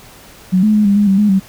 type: tone with pitch steps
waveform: sine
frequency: 185 / 214 / 211.1 / 200.3 / 206.2 / 193.6 / 208.9 / 192.2 Hz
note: F#3 / A3 / G#3 / G3 / G#3 / G3 / G#3 / G3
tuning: 0 / -48 / +29 / +38 / -12 / -21 / +10 / -34 cents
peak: -8 dBFS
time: 0.52-1.4 s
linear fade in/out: 20 ms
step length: 110 ms
effects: pink hiss -40 dBFS RMS until 1.48 s